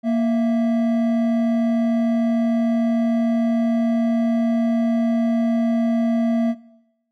triangle tone pair together, 233.3 / 660 Hz, A#3 / E5, +2 / +2 cents, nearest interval octave + tritone, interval 1800 cents, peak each -15 / -23 dBFS, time 0.03-6.55 s, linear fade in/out 50 ms, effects noise-tail reverb RT60 0.9 s tail -20 dB re dry

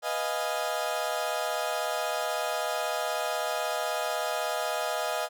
30% pulse chord, F half-diminished seventh, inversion second, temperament equal, 493.9 / 622.3 / 698.5 / 830.6 Hz, Cb5 / Eb5 / F5 / Ab5, 0 / 0 / 0 / 0 cents, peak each -34 / -29 / -31 / -33 dBFS, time 0.02-5.29 s, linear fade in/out 50 ms, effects none

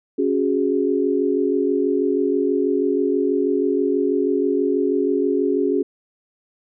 sine chord, C# suspended fourth, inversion none, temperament just, 277.2 / 369.6 / 415.8 Hz, C#4 / F#4 / G#4, 0 / -2 / +2 cents, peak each -21 dBFS, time 0.18-5.83 s, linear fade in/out 10 ms, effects none

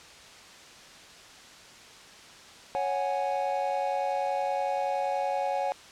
triangle chord, C# suspended fourth, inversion none, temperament equal, 554.4 / 740 / 830.6 Hz, C#5 / F#5 / G#5, 0 / 0 / 0 cents, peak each -29 dBFS, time 2.75-5.72 s, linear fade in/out 0 ms, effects white hiss -49 dBFS RMS until 5.91 s + low-pass 6000 Hz 12 dB/octave

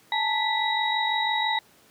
sine tone cluster, 855 / 901 / 1976 / 3824 Hz, A5 / A5 / B6 / A#7, -50 / +41 / 0 / +43 cents, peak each -28 dBFS, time 0.12-1.59 s, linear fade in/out 2 ms, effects pink hiss -57 dBFS RMS until 1.9 s + high-pass 150 Hz 12 dB/octave

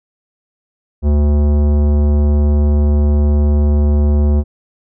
sine tone with tanh clipping, 73.42 Hz, D2, in tune, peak -11 dBFS, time 1.02-4.44 s, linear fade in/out 50 ms, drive 16 dB, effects none

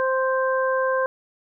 harmonic tone, 523.3 Hz, C5, in tune, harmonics 1 / 2 / 3, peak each -21 / -25 / -27 dBFS, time 0-1.06 s, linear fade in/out 0 ms, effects none

